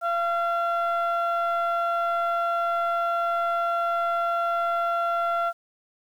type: tone pair together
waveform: sine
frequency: 684.1 / 1369 Hz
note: F5 / F6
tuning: -36 / -35 cents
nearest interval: octave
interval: 1201 cents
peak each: -23 dBFS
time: 0.01-5.53 s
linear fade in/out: 50 ms
effects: tanh soft clip ceiling -19 dBFS + 9-bit